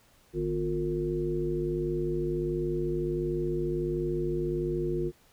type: harmonic tone with a mistuned harmonic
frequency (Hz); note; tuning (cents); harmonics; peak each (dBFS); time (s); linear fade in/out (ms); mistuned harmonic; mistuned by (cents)
50.7; G#1; -41; 1 / 3 / 5 / 7 / 9; -37 / -34 / -40 / -29 / -37; 0.33-5.12; 50; 5; -53
effects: pink hiss -62 dBFS RMS until 5.32 s